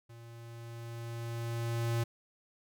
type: tone with level ramp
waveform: square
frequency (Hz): 116.54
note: A#2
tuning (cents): 0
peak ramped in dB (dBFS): -50 to -29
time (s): 0.09-2.04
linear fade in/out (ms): 10
effects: none